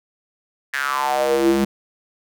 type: tone with high-pass filter sweep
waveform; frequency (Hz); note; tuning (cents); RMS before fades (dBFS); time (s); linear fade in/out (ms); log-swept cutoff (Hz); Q
square; 68.3; C#2; -25; -19; 0.73-1.65; 10; 1800 to 230; 6.1
effects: none